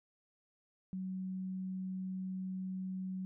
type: tone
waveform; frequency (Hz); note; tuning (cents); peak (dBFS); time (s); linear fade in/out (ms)
sine; 187.3; F#3; +21; -37; 0.93-3.25; 0
effects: none